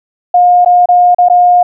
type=tone with dropouts; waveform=sine; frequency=713 Hz; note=F5; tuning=36 cents sharp; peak=-3 dBFS; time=0.34-1.63 s; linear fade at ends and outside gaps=5 ms; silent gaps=0.648-0.659 / 0.858-0.887 / 1.147-1.184 / 1.286-1.298 s; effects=none